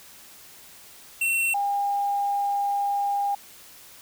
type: tone pair in turn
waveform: square / sine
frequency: 2712 / 806.3 Hz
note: E7 / G5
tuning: +49 / +49 cents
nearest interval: octave + major sixth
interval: 2100 cents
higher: first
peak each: -22 dBFS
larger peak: neither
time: 1.21-1.54 / 1.54-3.35 s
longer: second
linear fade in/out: 5 ms
effects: white hiss -48 dBFS RMS until 4.01 s